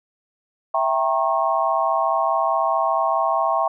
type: chord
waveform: sine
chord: E diminished seventh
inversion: none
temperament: equal with one note detuned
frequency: 659.3 / 784 / 932.3 / 1086.5 Hz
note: E5 / G5 / Bb5 / Db6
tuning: 0 / 0 / 0 / -35 cents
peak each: -22 / -23 / -25 / -22 dBFS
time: 0.74-3.68 s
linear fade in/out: 5 ms
effects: none